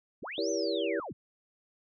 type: linear two-way sweep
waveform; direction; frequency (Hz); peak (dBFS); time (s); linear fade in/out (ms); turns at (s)
sine; up then down; 51.91 to 6230 to 51.91; -37; 0.22-1.13; 10; 0.5
type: chord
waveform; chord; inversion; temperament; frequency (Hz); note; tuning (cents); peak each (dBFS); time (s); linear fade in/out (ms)
sine; E diminished seventh; none; just; 329.6 / 395.6 / 474.7 / 569.6; E4 / G4 / Bb4 / Db5; 0 / +16 / +31 / +47; -34; 0.38-1; 2
effects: none